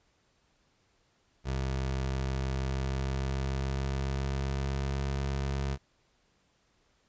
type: tone with pitch glide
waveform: 25% pulse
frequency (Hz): 66.2 to 68.34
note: C2 to C#2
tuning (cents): +21 to -24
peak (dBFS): -26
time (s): 1.44-5.78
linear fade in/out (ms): 50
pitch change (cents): +55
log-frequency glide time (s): 2.49-5.03
effects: pink hiss -70 dBFS RMS until 7.08 s + resampled to 16000 Hz